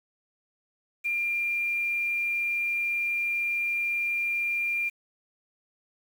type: tone with quantisation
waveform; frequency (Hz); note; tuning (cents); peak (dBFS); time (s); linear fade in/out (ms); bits
sine; 2391; D7; +30; -25; 1.04-4.9; 20; 8
effects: none